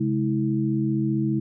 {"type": "tone cluster", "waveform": "sine", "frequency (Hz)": [135.4, 210.6, 324.1], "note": ["C#3", "G#3", "E4"], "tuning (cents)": [-40, 24, -29], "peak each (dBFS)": -25, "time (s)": [0, 1.4], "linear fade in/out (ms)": 10, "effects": []}